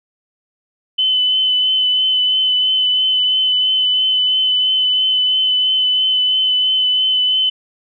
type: tone with vibrato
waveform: sine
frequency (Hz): 3027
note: F#7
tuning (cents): +39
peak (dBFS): -12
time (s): 0.98-7.5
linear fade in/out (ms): 10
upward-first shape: triangle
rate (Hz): 3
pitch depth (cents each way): 19
effects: none